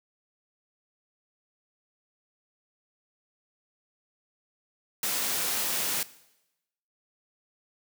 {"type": "noise", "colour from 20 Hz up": "white", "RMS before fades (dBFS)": -29, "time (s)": [5.03, 6.03], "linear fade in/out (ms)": 2, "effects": ["noise-tail reverb RT60 0.9 s tail -18 dB re dry", "high-pass 150 Hz 12 dB/octave"]}